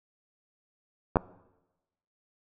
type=clicks; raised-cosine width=1 ms; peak=-8 dBFS; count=2; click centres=1.158 / 1.169 s; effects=noise-tail reverb RT60 1.0 s tail -20 dB re dry